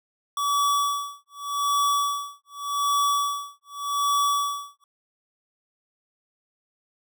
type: tone with tremolo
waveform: square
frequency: 1143 Hz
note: D6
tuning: 47 cents flat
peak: -20 dBFS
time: 0.37-4.84 s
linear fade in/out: 2 ms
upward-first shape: sine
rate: 0.85 Hz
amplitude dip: 100%
effects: none